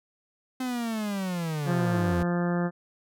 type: linear sweep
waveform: 45% pulse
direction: down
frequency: 259.3 to 79.6 Hz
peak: -28 dBFS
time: 0.6-2.23 s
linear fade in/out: 5 ms
type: harmonic tone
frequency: 174.61 Hz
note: F3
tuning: in tune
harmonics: 1 / 2 / 3 / 4 / 5 / 6 / 7 / 8 / 9 / 10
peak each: -25 / -32 / -34 / -37 / -41 / -44 / -40 / -43 / -42 / -42 dBFS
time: 1.65-2.71 s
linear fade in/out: 50 ms
effects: none